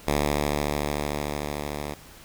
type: tone with level ramp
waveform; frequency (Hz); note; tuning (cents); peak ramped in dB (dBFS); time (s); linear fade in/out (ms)
5% pulse; 73.42; D2; 0; -10 to -20; 0.07-1.94; 5
effects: pink hiss -48 dBFS RMS until 2.24 s